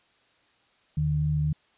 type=tone pair together; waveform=sine; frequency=77.78 / 150.7 Hz; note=D#2 / D3; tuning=0 / +45 cents; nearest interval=major seventh; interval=1145 cents; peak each=-30 / -23 dBFS; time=0.97-1.53 s; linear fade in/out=5 ms; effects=white hiss -64 dBFS RMS until 1.77 s + resampled to 8000 Hz